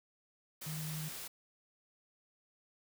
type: tone in noise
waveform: sine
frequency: 155.56 Hz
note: D#3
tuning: in tune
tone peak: -39 dBFS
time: 0.66-1.09 s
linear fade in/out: 10 ms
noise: white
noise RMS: -45 dBFS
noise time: 0.61-1.28 s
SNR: +3 dB
effects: none